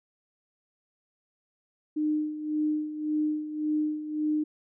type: tone with tremolo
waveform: sine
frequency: 304.4 Hz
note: D#4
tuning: 38 cents flat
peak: -23 dBFS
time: 1.96-4.44 s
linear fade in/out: 10 ms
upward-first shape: sine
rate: 1.8 Hz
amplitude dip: 70%
effects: none